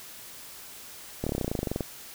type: slowing click train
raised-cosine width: 2 ms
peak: -15 dBFS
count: 17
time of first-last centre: 1.24-1.807 s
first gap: 26 ms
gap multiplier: 1.04
effects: white hiss -45 dBFS RMS until 2.14 s